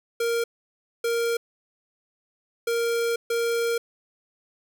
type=tone bursts at uneven times; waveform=square; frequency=466.2 Hz; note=A#4; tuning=in tune; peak=-23 dBFS; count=4; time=0.2-0.44 / 1.04-1.37 / 2.67-3.16 / 3.3-3.78 s; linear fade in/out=5 ms; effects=none